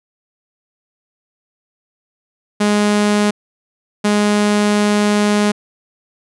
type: tone bursts at uneven times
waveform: sawtooth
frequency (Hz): 207.7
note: G#3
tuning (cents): 0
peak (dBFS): -8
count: 2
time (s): 2.6-3.31 / 4.04-5.52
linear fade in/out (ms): 10
effects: resampled to 24000 Hz